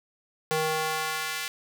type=tone with high-pass filter sweep; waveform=square; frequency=157 Hz; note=D#3; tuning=16 cents sharp; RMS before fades=-29 dBFS; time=0.51-1.48 s; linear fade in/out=0 ms; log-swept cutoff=390 to 2100 Hz; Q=0.96; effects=none